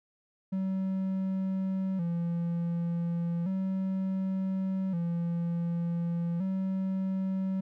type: tone with vibrato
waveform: triangle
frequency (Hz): 180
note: F#3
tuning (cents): -47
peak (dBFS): -26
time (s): 0.52-7.61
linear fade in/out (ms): 10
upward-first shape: square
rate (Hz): 0.34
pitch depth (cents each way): 96
effects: none